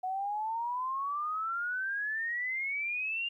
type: exponential sweep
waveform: sine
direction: up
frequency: 734 to 2823 Hz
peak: -31 dBFS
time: 0.03-3.29 s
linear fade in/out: 10 ms
effects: 12-bit